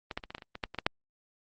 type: clicks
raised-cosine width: 0.3 ms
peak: -21 / -17 / -25 / -25 / -21 / -28 / -29 / -24 / -15 / -24 / -16 / -8 dBFS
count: 12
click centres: 0.112 / 0.175 / 0.238 / 0.305 / 0.349 / 0.382 / 0.422 / 0.554 / 0.638 / 0.746 / 0.787 / 0.865 s
effects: Opus 32 kbps